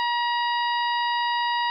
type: harmonic tone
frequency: 955 Hz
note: A#5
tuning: 42 cents sharp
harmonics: 1 / 2 / 3 / 4 / 5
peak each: -23 / -29 / -33 / -35 / -37 dBFS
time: 0-1.7 s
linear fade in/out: 0 ms
effects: none